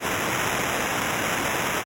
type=noise with sample-and-hold; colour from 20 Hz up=white; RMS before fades=-25 dBFS; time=0-1.84 s; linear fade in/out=50 ms; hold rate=4410 Hz; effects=high-pass 80 Hz 12 dB/octave + MP3 64 kbps